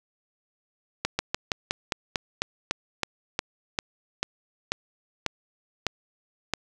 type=slowing click train; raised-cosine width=0.2 ms; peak=-7 dBFS; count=17; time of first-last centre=1.05-6.537 s; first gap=140 ms; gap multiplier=1.11; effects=none